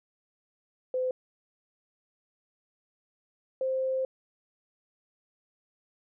sine tone pair in turn, 511 / 523.9 Hz, C5 / C5, -41 / +2 cents, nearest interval unison, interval 43 cents, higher second, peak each -26 dBFS, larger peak neither, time 0.94-1.11 / 3.61-4.05 s, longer second, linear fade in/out 2 ms, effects none

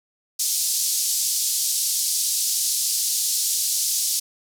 pink band-pass noise, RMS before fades -23 dBFS, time 0.39-4.2 s, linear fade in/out 10 ms, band 4800 to 13000 Hz, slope 24 dB/octave, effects none

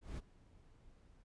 brown noise with ADSR envelope, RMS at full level -42 dBFS, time 0.01-1.24 s, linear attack 170 ms, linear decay 25 ms, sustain -21 dB, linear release 28 ms, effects resampled to 22050 Hz

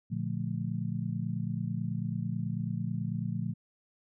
sine chord, Bb major seventh, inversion none, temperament just, 116.54 / 145.68 / 174.81 / 218.5 Hz, Bb2 / D3 / F3 / A3, 0 / -14 / +2 / -12 cents, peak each -35 / -37 / -35 / -38 dBFS, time 0.1-3.54 s, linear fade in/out 20 ms, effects none

